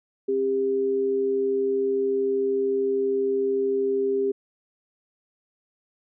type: tone pair together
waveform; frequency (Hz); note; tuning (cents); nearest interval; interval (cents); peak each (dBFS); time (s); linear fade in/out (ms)
sine; 266.3 / 399.4; C4 / G4; +31 / +32; perfect fifth; 701; -31 / -21; 0.28-4.32; 10
effects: none